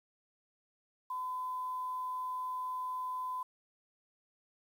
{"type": "tone with quantisation", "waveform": "sine", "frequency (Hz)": 1013, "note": "B5", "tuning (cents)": 44, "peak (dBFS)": -35, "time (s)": [1.1, 3.43], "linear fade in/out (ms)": 5, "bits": 10, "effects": []}